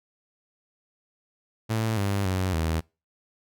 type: tone with pitch steps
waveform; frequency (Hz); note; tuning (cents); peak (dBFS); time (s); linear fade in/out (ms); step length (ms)
sawtooth; 111.3 / 100 / 93.3 / 80.7; A2 / G2 / F#2 / E2; +20 / +35 / +15 / -36; -20; 1.69-2.81; 20; 280
effects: noise-tail reverb RT60 0.3 s tail -26 dB re dry